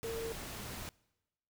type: tone in noise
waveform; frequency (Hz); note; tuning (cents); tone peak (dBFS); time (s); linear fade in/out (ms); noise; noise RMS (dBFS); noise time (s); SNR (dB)
sine; 455.4; A#4; -40; -37; 0.04-0.32; 0; pink; -44; 0.03-0.89; +4
effects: noise-tail reverb RT60 1.0 s tail -24 dB re dry